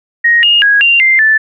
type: tone with pitch steps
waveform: sine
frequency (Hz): 1875 / 2847 / 1651 / 2776 / 2091 / 1756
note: A#6 / F7 / G#6 / F7 / C7 / A6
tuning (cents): +10 / +33 / -11 / -11 / -2 / -4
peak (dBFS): -5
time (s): 0.24-1.38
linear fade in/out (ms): 10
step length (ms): 190
effects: none